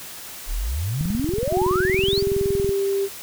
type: exponential sweep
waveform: sine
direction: up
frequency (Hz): 30.87 to 4978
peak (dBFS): -22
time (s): 0.46-2.23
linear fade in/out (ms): 50
type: click train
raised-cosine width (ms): 5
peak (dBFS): -15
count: 37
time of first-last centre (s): 1.01-2.692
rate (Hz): 21.4
type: tone with pitch glide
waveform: sine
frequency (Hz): 370 to 394.3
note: F#4 to G4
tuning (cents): 0 to +10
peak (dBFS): -19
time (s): 1.5-3.09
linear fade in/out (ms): 50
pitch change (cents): +110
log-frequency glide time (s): 1.8-2.14
effects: white hiss -37 dBFS RMS until 3.22 s